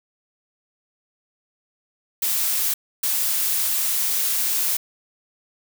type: noise bursts at uneven times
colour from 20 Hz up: blue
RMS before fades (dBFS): -22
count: 2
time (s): 2.22-2.74 / 3.03-4.77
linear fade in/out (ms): 5
effects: none